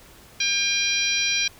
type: harmonic tone with a mistuned harmonic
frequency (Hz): 801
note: G5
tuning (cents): +37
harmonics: 2 / 3 / 4 / 5 / 6 / 7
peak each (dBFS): -34 / -24 / -28 / -27 / -31 / -27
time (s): 0.4-1.48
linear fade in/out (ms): 5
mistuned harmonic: 7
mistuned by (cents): +21
effects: pink hiss -49 dBFS RMS until 1.59 s